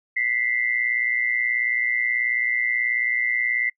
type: tone pair together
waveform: sine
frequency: 1974.5 / 2093 Hz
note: B6 / C7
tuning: -1 / 0 cents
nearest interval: minor second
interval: 101 cents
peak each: -23 dBFS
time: 0.16-3.7 s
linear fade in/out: 10 ms
effects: noise-tail reverb RT60 0.1 s tail -26 dB re dry